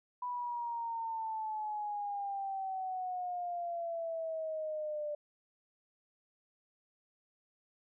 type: exponential sweep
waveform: sine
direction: down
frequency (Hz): 990 to 591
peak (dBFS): -35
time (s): 0.22-5.15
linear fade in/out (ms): 5
effects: none